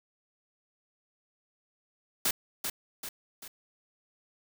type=noise with echo; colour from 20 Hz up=white; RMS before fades=-27 dBFS; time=2.25-2.31 s; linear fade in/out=5 ms; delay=390 ms; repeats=3; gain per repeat=-6 dB; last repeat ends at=3.48 s; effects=none